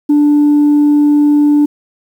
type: tone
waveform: sine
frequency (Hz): 293.7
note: D4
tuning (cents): 0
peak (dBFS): -4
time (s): 0.09-1.66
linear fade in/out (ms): 10
effects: tanh soft clip ceiling -4 dBFS + 7-bit